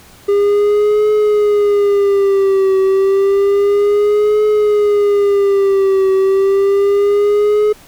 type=tone with vibrato; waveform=triangle; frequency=403.1 Hz; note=G4; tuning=48 cents sharp; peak=-7 dBFS; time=0.28-7.73 s; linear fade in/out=10 ms; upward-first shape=triangle; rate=0.3 Hz; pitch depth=92 cents each way; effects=pink hiss -42 dBFS RMS until 7.87 s